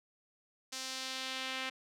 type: tone with band-pass filter sweep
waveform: sawtooth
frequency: 261.6 Hz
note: C4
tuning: in tune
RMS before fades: -40 dBFS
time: 0.72-1.7 s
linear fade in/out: 10 ms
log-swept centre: 5700 to 2600 Hz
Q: 1.4
effects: none